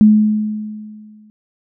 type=tone with exponential decay; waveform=sine; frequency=213.2 Hz; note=G#3; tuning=46 cents sharp; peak=-3 dBFS; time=0.01-1.3 s; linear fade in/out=0 ms; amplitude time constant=280 ms; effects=none